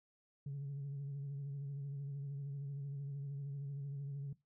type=tone with vibrato; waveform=sine; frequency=140.2 Hz; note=C#3; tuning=20 cents sharp; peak=-38 dBFS; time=0.46-4.33 s; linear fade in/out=5 ms; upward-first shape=sine; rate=13 Hz; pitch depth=36 cents each way; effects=noise-tail reverb RT60 0.2 s tail -19 dB re dry + tanh soft clip ceiling -38 dBFS